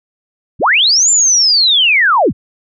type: linear two-way sweep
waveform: sine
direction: up then down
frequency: 34.53 to 7310 to 34.53 Hz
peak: -7 dBFS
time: 0.59-2.33 s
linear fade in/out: 50 ms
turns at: 1.1 s
effects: none